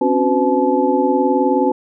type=tone cluster; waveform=sine; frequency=262.3 / 281.5 / 367.4 / 504 / 862 Hz; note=C4 / C#4 / F#4 / B4 / A5; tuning=+4 / +27 / -12 / +35 / -36 cents; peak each=-19 dBFS; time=0.01-1.72 s; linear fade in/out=5 ms; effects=none